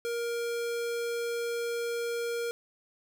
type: tone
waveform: square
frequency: 470 Hz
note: A#4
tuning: 14 cents sharp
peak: -31 dBFS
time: 0.05-2.51 s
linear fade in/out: 0 ms
effects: none